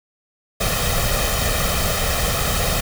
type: noise with comb filter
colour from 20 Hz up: pink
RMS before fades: -20 dBFS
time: 0.6-2.81 s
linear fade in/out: 10 ms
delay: 1.6 ms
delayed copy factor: +0.7
effects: none